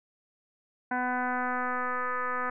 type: tone with frequency modulation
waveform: sine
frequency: 249.8 Hz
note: B3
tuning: 20 cents sharp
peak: -27 dBFS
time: 0.91-2.5 s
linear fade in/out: 5 ms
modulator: 250 Hz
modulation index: 6.2
effects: none